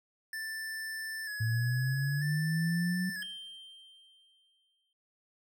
square tone with vibrato, 1728 Hz, A6, 32 cents flat, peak -37 dBFS, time 0.33-3.23 s, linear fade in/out 2 ms, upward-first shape square, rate 0.53 Hz, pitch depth 40 cents each way
sine linear sweep, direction up, 110 to 185 Hz, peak -28 dBFS, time 1.4-3.1 s, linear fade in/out 10 ms
triangle tone with exponential decay, 3148 Hz, G7, 7 cents sharp, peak -37 dBFS, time 3.22-4.93 s, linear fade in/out 2 ms, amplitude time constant 370 ms
effects noise-tail reverb RT60 0.8 s tail -19 dB re dry

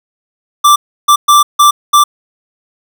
square tone bursts at uneven times, 1174.7 Hz, D6, in tune, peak -4 dBFS, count 5, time 0.64-0.76 / 1.08-1.16 / 1.28-1.43 / 1.59-1.71 / 1.93-2.04 s, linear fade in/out 10 ms, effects none

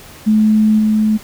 sine tone with level steps, 215.5 Hz, A3, 36 cents flat, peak -8 / -10 dBFS, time 0.26-1.18 s, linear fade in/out 20 ms, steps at 0.78 s, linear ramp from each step 20 ms, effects pink hiss -38 dBFS RMS until 1.23 s

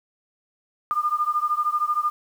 sine beating tone pair, 1203 / 1216 Hz, D6 / D#6, +41 / -40 cents, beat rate 13 Hz, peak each -23 / -24 dBFS, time 0.91-2.1 s, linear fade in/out 0 ms, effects 8-bit

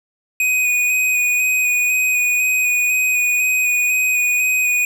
square tone with vibrato, 2489 Hz, D#7, in tune, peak -15 dBFS, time 0.4-4.85 s, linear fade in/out 2 ms, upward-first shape square, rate 2 Hz, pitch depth 13 cents each way, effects none

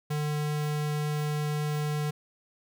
square tone, 149.7 Hz, D3, 33 cents sharp, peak -28 dBFS, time 0.1-2.11 s, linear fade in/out 10 ms, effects none

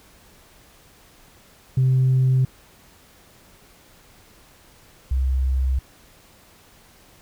sine tone pair in turn, 130 / 65.49 Hz, C3 / C2, -11 / +2 cents, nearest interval octave, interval 1187 cents, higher first, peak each -13 / -17 dBFS, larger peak first, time 1.77-2.45 / 5.11-5.79 s, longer neither, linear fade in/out 5 ms, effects tanh soft clip ceiling -12 dBFS + pink hiss -52 dBFS RMS until 7.21 s

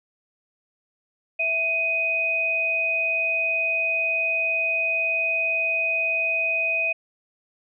sine tone pair together, 659.3 / 2501 Hz, E5 / D#7, 0 / +8 cents, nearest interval octave + major seventh, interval 2308 cents, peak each -30 / -21 dBFS, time 1.39-6.93 s, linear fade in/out 10 ms, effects none

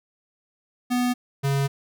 square tone pair in turn, 246.9 / 138.57 Hz, B3 / C#3, 0 / 0 cents, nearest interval minor seventh, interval 1000 cents, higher first, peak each -21 dBFS, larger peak neither, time 0.9-1.14 / 1.43-1.68 s, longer second, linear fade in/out 20 ms, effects none

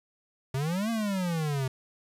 square exponential two-way sweep, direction up then down, 128.2 to 233.1 to 128.2 Hz, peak -28 dBFS, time 0.54-1.68 s, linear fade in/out 5 ms, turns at 0.9 s, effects resampled to 32000 Hz + 9-bit

